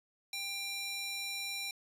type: tone with high-pass filter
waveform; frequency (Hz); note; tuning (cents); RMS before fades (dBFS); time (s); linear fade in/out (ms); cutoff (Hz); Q
square; 793; G5; +20; -39; 0.33-1.71; 2; 3000; 1.5
effects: resampled to 32000 Hz